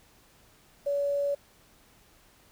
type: tone with quantisation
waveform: sine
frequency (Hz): 568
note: C#5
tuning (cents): +42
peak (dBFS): -25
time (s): 0.86-1.35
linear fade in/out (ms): 10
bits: 9
effects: pink hiss -60 dBFS RMS until 2.51 s